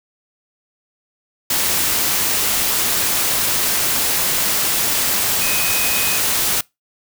sine tone in noise, 2509 Hz, D#7, 14 cents sharp, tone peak -24 dBFS, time 5.41-6.18 s, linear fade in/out 5 ms, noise white, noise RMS -18 dBFS, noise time 1.5-6.61 s, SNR -9 dB, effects noise-tail reverb RT60 0.2 s tail -24 dB re dry

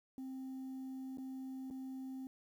sine tone with dropouts, 262.8 Hz, C4, 8 cents sharp, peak -40 dBFS, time 0.18-2.27 s, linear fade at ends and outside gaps 1 ms, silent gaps 1.173-1.183 / 1.702-1.709 s, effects tanh soft clip ceiling -41 dBFS + 11-bit

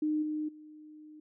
sine tone with level steps, 305.6 Hz, D#4, 31 cents flat, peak -27 / -31 / -48 dBFS, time 0.02-1.2 s, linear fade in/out 5 ms, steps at 0.22 / 0.48 s, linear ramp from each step 10 ms, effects none

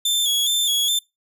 sawtooth tone with vibrato, 3449 Hz, A7, 35 cents flat, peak -15 dBFS, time 0.05-0.99 s, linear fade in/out 5 ms, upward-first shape square, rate 2.4 Hz, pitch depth 53 cents each way, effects noise-tail reverb RT60 0.2 s tail -22 dB re dry

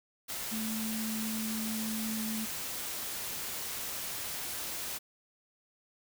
sine tone in noise, 220 Hz, A3, in tune, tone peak -34 dBFS, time 0.51-2.46 s, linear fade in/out 20 ms, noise white, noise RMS -38 dBFS, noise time 0.28-4.99 s, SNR +1 dB, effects none

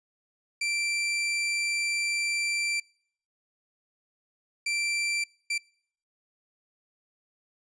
sawtooth tone bursts at uneven times, 2349 Hz, D7, in tune, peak -23 dBFS, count 3, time 0.61-2.8 / 4.66-5.24 / 5.5-5.58 s, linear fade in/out 5 ms, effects noise-tail reverb RT60 0.6 s tail -25 dB re dry + resampled to 22050 Hz

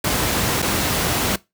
pink noise with dropouts, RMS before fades -20 dBFS, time 0.04-1.36 s, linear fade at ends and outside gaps 5 ms, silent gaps 0.62-0.624 s, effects noise-tail reverb RT60 0.2 s tail -20 dB re dry + high-pass 60 Hz 12 dB/octave

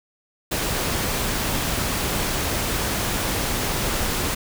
pink noise, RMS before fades -24 dBFS, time 0.51-4.35 s, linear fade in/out 10 ms, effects none

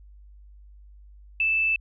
sine tone, 2637 Hz, E7, in tune, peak -20 dBFS, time 1.4-1.76 s, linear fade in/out 2 ms, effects added 50 Hz sine -46 dBFS peak until 1.8 s

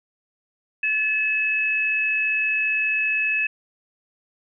sine tone pair together, 1727.2 / 2585 Hz, A6 / E7, -33 / -34 cents, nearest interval perfect fifth, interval 699 cents, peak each -27 / -20 dBFS, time 0.83-3.47 s, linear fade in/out 5 ms, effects none

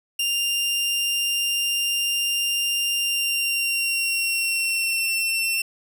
sawtooth tone with pitch glide, 2794 to 2702 Hz, F7 to E7, 0 to +42 cents, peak -18 dBFS, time 0.19-5.62 s, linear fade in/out 5 ms, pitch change -58 cents, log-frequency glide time 2.97-5.09 s, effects none

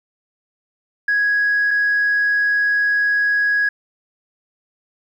sine tone pair in turn, 1662 / 1662 Hz, G#6 / G#6, +1 / +1 cents, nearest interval unison, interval 0 cents, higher neither, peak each -13 dBFS, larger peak neither, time 1.08-1.71 / 1.71-3.69 s, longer second, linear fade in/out 5 ms, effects tanh soft clip ceiling -11 dBFS + 9-bit

